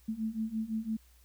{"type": "beating tone pair", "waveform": "sine", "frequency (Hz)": [217.4, 223.3], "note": ["A3", "A3"], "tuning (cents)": [-21, 26], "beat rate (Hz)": 5.9, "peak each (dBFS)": [-36, -34], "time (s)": [0.08, 0.97], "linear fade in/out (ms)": 10, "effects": ["added 60 Hz sine -59 dBFS peak until 1.24 s", "white hiss -66 dBFS RMS until 1.24 s"]}